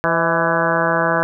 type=harmonic tone with a mistuned harmonic; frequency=167.2 Hz; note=E3; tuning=25 cents sharp; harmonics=1 / 2 / 3 / 4 / 5 / 6 / 7 / 8 / 9 / 10; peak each=-25 / -26 / -23 / -21 / -26 / -23 / -24 / -27 / -22 / -25 dBFS; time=0.04-1.23 s; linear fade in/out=0 ms; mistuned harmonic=4; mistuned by=-44 cents; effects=none